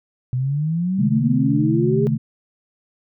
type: exponential sweep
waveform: sine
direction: up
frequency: 123.47 to 415.3 Hz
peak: -18 dBFS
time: 0.33-2.07 s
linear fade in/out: 0 ms
type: chord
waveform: sine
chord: A diminished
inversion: first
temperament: equal with one note detuned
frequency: 130.81 / 151.66 / 220 Hz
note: C3 / Eb3 / A3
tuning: 0 / -44 / 0 cents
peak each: -21 dBFS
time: 0.98-2.18 s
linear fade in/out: 20 ms
effects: none